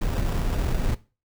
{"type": "noise with sample-and-hold", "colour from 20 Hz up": "brown", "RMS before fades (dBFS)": -24, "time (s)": [0.01, 0.95], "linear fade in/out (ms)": 10, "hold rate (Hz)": 2100, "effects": ["noise-tail reverb RT60 0.3 s tail -17 dB re dry"]}